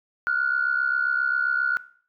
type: tone pair together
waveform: sine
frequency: 1409 / 1476.5 Hz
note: F6 / F#6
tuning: +15 / -4 cents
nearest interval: minor second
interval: 81 cents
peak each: -23 dBFS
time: 0.27-1.77 s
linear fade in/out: 0 ms
effects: noise-tail reverb RT60 0.5 s tail -18 dB re dry + tanh soft clip ceiling -13 dBFS